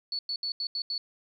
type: tone bursts at uneven times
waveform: sine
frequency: 4435 Hz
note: C#8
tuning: in tune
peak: -29 dBFS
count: 6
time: 0.12-0.19 / 0.29-0.36 / 0.43-0.52 / 0.6-0.67 / 0.75-0.82 / 0.9-0.98 s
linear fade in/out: 2 ms
effects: 11-bit

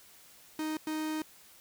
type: tone bursts at uneven times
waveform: 45% pulse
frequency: 311.1 Hz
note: D#4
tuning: in tune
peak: -32 dBFS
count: 2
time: 0.59-0.77 / 0.87-1.22 s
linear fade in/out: 2 ms
effects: white hiss -57 dBFS RMS until 1.6 s

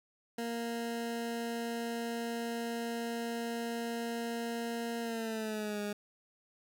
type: tone with pitch glide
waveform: 20% pulse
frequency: 233.1 to 206.5 Hz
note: A#3 to G#3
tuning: 0 to -10 cents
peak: -30 dBFS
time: 0.38-5.93 s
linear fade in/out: 5 ms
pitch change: -210 cents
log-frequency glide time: 5.01-5.81 s
effects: none

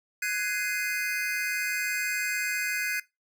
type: chord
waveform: square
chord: Ab dominant seventh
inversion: third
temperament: just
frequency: 1495.1 / 1661.2 / 2077 / 2492 Hz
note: Gb6 / Ab6 / C7 / Eb7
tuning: +18 / 0 / -13 / +2 cents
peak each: -34 dBFS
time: 0.22-3 s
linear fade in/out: 5 ms
effects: noise-tail reverb RT60 0.2 s tail -20 dB re dry

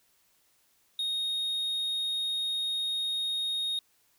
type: tone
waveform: triangle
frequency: 3724 Hz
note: A#7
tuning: 2 cents flat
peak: -27 dBFS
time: 0.99-3.79 s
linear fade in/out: 2 ms
effects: white hiss -68 dBFS RMS until 4.18 s

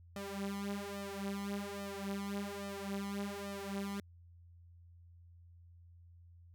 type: tone with flanger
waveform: sawtooth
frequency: 199.5 Hz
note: G3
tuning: 31 cents sharp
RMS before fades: -41 dBFS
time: 0.16-4 s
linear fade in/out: 2 ms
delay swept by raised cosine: 1.6 to 6 ms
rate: 1.2 Hz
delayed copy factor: +0.95
effects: added 86 Hz sine -56 dBFS peak until 6.54 s

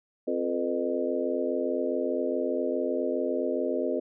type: harmonic tone with a mistuned harmonic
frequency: 87.31 Hz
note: F2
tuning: in tune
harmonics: 3 / 4 / 5 / 6 / 7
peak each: -32 / -32 / -32 / -32 / -32 dBFS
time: 0.27-4 s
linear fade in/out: 10 ms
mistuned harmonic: 6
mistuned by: -76 cents
effects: none

